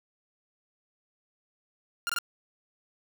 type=tone bursts; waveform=sawtooth; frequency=1401 Hz; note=F6; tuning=5 cents sharp; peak=-24 dBFS; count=3; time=2.07-2.186 s; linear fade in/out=0 ms; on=24 ms; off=22 ms; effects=none